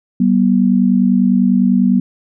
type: tone pair together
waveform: sine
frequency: 191.69 / 241.7 Hz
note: G3 / B3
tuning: -38 / -37 cents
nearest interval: major third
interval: 401 cents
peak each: -12 dBFS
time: 0.2-2 s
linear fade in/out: 5 ms
effects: none